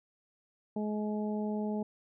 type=harmonic tone; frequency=211.5 Hz; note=G#3; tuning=32 cents sharp; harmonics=1 / 2 / 3 / 4; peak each=-32 / -38 / -42 / -44 dBFS; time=0.76-1.83 s; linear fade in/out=5 ms; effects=none